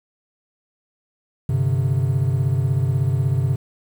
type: chord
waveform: triangle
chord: G suspended fourth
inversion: none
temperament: just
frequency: 98 / 130.67 / 147 Hz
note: G2 / C3 / D3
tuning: 0 / -2 / +2 cents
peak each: -21 / -17 / -22 dBFS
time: 1.49-3.56 s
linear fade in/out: 5 ms
effects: 8-bit